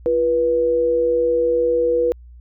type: tone pair together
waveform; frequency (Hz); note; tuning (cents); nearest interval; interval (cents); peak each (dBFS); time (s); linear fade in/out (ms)
sine; 343.7 / 486.1; F4 / B4; -28 / -28; tritone; 600; -24 / -15; 0.06-2.12; 0
effects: added 60 Hz sine -39 dBFS peak until 2.4 s